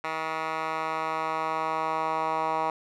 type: tone with band-pass filter sweep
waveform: 10% pulse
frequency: 159.2 Hz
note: D#3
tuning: 40 cents sharp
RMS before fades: -29 dBFS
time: 0.04-2.7 s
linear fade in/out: 2 ms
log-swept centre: 1500 to 1000 Hz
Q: 2.4
effects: none